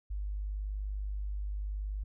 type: tone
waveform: sine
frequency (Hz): 50.4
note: G1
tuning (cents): +49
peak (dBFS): -33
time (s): 0.1-2.04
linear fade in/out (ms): 10
effects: none